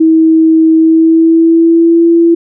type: tone with pitch glide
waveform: sine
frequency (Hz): 321.4 to 336.2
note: E4 to E4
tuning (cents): -44 to +34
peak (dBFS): -3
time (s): 0-2.35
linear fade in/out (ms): 10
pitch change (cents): +78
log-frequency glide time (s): 0.77-2.06
effects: none